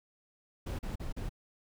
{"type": "noise bursts", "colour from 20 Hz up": "brown", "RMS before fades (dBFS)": -37, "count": 4, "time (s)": [0.66, 1.294], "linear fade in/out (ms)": 10, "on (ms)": 130, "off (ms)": 38, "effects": []}